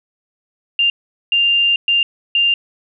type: tone bursts at uneven times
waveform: sine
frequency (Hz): 2794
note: F7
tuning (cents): 0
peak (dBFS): -11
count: 4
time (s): 0.79-0.9 / 1.32-1.76 / 1.88-2.03 / 2.35-2.54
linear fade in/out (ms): 2
effects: none